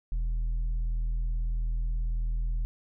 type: tone with tanh clipping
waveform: sine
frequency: 40.8 Hz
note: E1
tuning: 17 cents flat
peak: -27 dBFS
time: 0.12-2.65 s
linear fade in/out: 0 ms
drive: 4 dB
effects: none